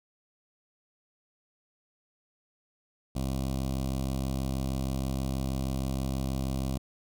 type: tone with notch filter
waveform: 15% pulse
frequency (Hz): 66.3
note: C2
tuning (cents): +23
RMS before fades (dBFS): -31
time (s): 3.15-6.78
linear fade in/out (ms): 10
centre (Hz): 1700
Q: 0.67
effects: none